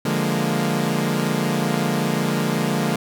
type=chord; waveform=sawtooth; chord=Bb dominant seventh; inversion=first; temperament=equal; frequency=146.83 / 174.61 / 207.7 / 233.1 Hz; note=D3 / F3 / Ab3 / Bb3; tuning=0 / 0 / 0 / 0 cents; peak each=-21 dBFS; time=0.05-2.96 s; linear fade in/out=5 ms; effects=none